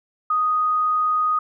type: tone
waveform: sine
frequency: 1244.5 Hz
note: D#6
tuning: in tune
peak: -17 dBFS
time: 0.3-1.39 s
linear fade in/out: 5 ms
effects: none